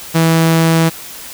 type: tone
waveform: sawtooth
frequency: 163.5 Hz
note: E3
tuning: 14 cents flat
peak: -5 dBFS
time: 0.14-0.9 s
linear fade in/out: 20 ms
effects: white hiss -31 dBFS RMS until 1.33 s